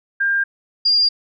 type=tone pair in turn; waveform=sine; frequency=1600 / 4804 Hz; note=G6 / D8; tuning=+35 / +38 cents; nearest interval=octave + perfect fifth; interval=1903 cents; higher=second; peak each=-15 / -12 dBFS; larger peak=second; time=0.2-0.44 / 0.85-1.09 s; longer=neither; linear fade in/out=10 ms; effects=none